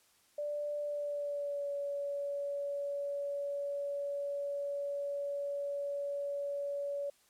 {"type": "tone with pitch glide", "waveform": "sine", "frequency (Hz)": [587, 567.7], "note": ["D5", "C#5"], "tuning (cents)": [-1, 41], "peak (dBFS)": -34, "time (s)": [0.38, 7.1], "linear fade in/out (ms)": 5, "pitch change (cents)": -58, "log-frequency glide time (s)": [0.78, 1.71], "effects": ["white hiss -68 dBFS RMS until 7.29 s", "low-pass 12000 Hz 12 dB/octave"]}